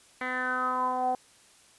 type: tone with low-pass filter sweep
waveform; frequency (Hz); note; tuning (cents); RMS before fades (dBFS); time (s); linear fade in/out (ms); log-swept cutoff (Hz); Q
10% pulse; 253.9; B3; +48; -29; 0.21-1.15; 2; 2200 to 700; 6.9
effects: white hiss -58 dBFS RMS until 1.78 s + resampled to 24000 Hz